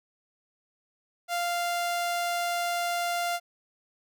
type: tone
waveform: sawtooth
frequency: 696 Hz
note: F5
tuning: 6 cents flat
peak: -23 dBFS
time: 1.28-3.4 s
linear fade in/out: 50 ms
effects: none